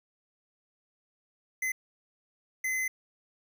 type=tone bursts at uneven times; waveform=square; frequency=2043 Hz; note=C7; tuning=42 cents flat; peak=-29 dBFS; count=2; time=1.62-1.72 / 2.64-2.88 s; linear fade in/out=5 ms; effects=none